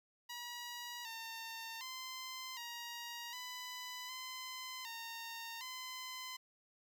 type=tone with pitch steps; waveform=10% pulse; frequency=962 / 908 / 1035 / 946 / 998 / 1026 / 919 / 1024 Hz; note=B5 / A#5 / C6 / A#5 / B5 / C6 / A#5 / C6; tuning=-46 / -46 / -19 / +25 / +18 / -34 / -25 / -38 cents; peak=-36 dBFS; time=0.29-6.37 s; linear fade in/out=10 ms; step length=760 ms; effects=none